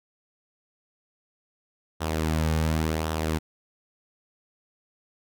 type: tone with flanger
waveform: sawtooth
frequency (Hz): 79.1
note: D#2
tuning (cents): +29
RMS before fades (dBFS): -26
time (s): 2-3.39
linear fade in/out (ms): 20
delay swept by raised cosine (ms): 0.43 to 3.03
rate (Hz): 0.91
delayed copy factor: -0.5
effects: none